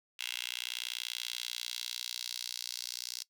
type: tone with high-pass filter sweep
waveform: 10% pulse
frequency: 60.4 Hz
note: B1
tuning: 38 cents flat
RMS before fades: -40 dBFS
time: 0.19-3.23 s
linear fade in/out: 5 ms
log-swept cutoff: 2900 to 4800 Hz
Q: 2.8
effects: noise-tail reverb RT60 0.1 s tail -20 dB re dry